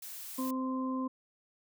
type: noise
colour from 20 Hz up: blue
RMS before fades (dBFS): -44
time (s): 0.02-0.51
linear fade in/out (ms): 5
type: harmonic tone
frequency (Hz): 260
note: C4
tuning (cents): -11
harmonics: 1 / 2 / 4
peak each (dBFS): -32 / -43 / -39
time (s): 0.38-1.08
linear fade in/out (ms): 10
effects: none